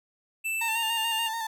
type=tone with pitch glide; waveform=square; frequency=2651 to 2804 Hz; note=E7 to F7; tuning=+9 to +6 cents; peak=-28 dBFS; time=0.44-1.29 s; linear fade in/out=20 ms; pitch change=+97 cents; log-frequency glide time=0.67-0.81 s
type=tone with vibrato; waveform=35% pulse; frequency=902 Hz; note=A5; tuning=43 cents sharp; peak=-28 dBFS; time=0.61-1.47 s; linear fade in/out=5 ms; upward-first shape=square; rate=6.9 Hz; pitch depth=33 cents each way
effects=none